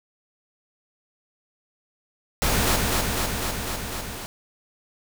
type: noise with echo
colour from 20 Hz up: pink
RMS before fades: -22 dBFS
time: 2.42-2.76 s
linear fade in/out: 0 ms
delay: 250 ms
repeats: 6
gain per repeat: -2 dB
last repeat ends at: 4.26 s
effects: none